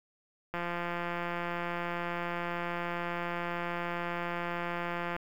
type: click train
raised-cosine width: 0.5 ms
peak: -20 dBFS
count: 801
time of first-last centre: 0.54-5.164 s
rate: 173 Hz
effects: 9-bit